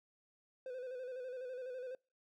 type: tone with vibrato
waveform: triangle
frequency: 507 Hz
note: B4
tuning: 45 cents sharp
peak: -40 dBFS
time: 0.66-1.95 s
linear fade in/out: 2 ms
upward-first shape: square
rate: 12 Hz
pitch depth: 45 cents each way
effects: noise-tail reverb RT60 0.3 s tail -26 dB re dry